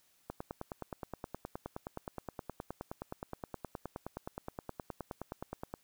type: click train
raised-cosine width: 1 ms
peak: -25 dBFS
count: 53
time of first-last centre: 0.3-5.739 s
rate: 9.56 Hz
effects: white hiss -70 dBFS RMS until 5.83 s